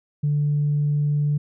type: tone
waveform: sine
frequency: 146.83 Hz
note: D3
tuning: in tune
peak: -17 dBFS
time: 0.23-1.38 s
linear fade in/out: 10 ms
effects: tanh soft clip ceiling -14 dBFS